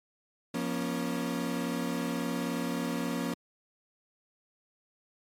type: chord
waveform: 35% pulse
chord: Bb minor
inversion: second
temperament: equal with one note detuned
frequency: 174.61 / 238.3 / 277.2 Hz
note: F3 / Bb3 / Db4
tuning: 0 / +38 / 0 cents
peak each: -34 / -32 / -33 dBFS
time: 0.54-3.34 s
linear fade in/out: 5 ms
effects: MP3 64 kbps